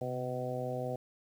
harmonic tone with a mistuned harmonic, 125.8 Hz, B2, 32 cents sharp, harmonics 1 / 2 / 3 / 4 / 5 / 6, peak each -39 / -43 / -44 / -38 / -40 / -43 dBFS, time 0.01-0.96 s, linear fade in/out 5 ms, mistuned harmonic 1, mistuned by +48 cents, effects 10-bit

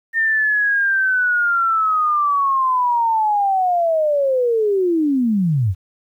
sine linear sweep, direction down, 1826 to 82.9 Hz, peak -14 dBFS, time 0.13-5.75 s, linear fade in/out 50 ms, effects 9-bit

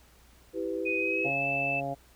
sine chord, E minor, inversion none, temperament equal with one note detuned, 329.6 / 392 / 500.5 Hz, E4 / G4 / B4, 0 / 0 / +23 cents, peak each -34 dBFS, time 0.53-1.31 s, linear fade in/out 50 ms
sine tone with pitch glide, 2494 to 2636 Hz, D#7 to E7, +3 to -1 cents, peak -28 dBFS, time 0.85-1.81 s, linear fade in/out 20 ms, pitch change +96 cents, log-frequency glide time 0.96-1.45 s
harmonic tone, 138.59 Hz, C#3, in tune, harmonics 1 / 2 / 3 / 4 / 5 / 6, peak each -39 / -39 / -45 / -37 / -33 / -44 dBFS, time 1.24-1.95 s, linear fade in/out 20 ms
effects added 60 Hz sine -60 dBFS peak until 2.15 s + pink hiss -60 dBFS RMS until 2.15 s

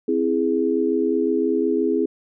sine chord, C augmented, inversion none, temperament equal, 261.6 / 329.6 / 415.3 Hz, C4 / E4 / G#4, 0 / 0 / 0 cents, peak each -23 / -22 / -21 dBFS, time 0.08-2.06 s, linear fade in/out 5 ms, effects none

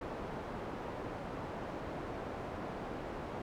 white low-pass noise, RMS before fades -42 dBFS, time 0.01-3.42 s, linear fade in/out 5 ms, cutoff 760 Hz, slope 12 dB/octave, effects none

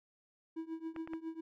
triangle tone with tremolo, 324.6 Hz, E4, 27 cents flat, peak -34 dBFS, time 0.56-1.41 s, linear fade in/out 10 ms, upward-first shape triangle, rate 7.3 Hz, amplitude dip 95%
clicks, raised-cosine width 0.5 ms, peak -31 dBFS, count 3, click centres 0.963 / 1.075 / 1.135 s
effects none

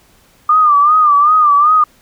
sine tone with vibrato, 1200 Hz, D6, 37 cents sharp, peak -6 dBFS, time 0.49-1.84 s, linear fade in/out 5 ms, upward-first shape sine, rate 2.6 Hz, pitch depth 85 cents each way, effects pink hiss -50 dBFS RMS until 2.01 s

